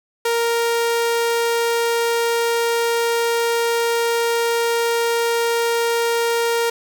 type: tone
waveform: sawtooth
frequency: 466.2 Hz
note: A#4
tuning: in tune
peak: -13 dBFS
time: 0.25-6.7 s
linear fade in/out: 5 ms
effects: none